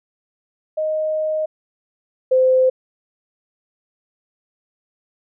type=tone pair in turn; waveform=sine; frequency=622.3 / 516.2 Hz; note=D#5 / C5; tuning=0 / -23 cents; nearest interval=minor third; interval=323 cents; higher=first; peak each=-18 / -11 dBFS; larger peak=second; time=0.77-1.46 / 2.31-2.7 s; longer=first; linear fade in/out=10 ms; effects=none